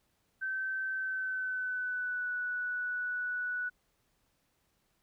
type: tone with pitch glide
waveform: sine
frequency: 1543 to 1477.6 Hz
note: G6 to F#6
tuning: -28 to -3 cents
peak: -32 dBFS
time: 0.41-3.7 s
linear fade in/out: 20 ms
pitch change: -75 cents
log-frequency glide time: 0.93-2.31 s
effects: pink hiss -75 dBFS RMS until 5.02 s